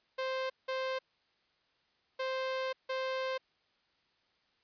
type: tone bursts at uneven times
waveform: sawtooth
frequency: 523.3 Hz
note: C5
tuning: in tune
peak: -29 dBFS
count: 4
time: 0.18-0.5 / 0.68-0.99 / 2.19-2.73 / 2.89-3.38 s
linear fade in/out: 10 ms
effects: white hiss -73 dBFS RMS until 4.63 s + resampled to 11025 Hz